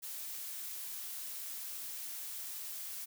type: noise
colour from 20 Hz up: blue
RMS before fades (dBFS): -43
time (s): 0.02-3.06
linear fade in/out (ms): 20
effects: none